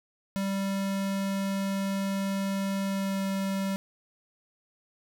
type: tone with pitch glide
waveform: square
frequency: 195.6 to 194.36 Hz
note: G3 to G3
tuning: -4 to -15 cents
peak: -28 dBFS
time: 0.36-3.76 s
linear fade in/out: 0 ms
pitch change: -11 cents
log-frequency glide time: 2.85-3.23 s
effects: none